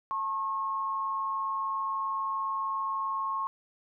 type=tone pair together; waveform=sine; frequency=892 / 1085 Hz; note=A5 / C#6; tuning=+23 / -37 cents; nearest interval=minor third; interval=340 cents; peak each=-38 / -29 dBFS; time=0.11-3.47 s; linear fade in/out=0 ms; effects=none